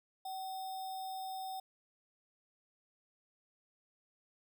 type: tone with sample-and-hold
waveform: sine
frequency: 761 Hz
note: F#5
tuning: 48 cents sharp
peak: -39 dBFS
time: 0.25-1.6 s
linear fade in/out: 5 ms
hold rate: 4410 Hz
effects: none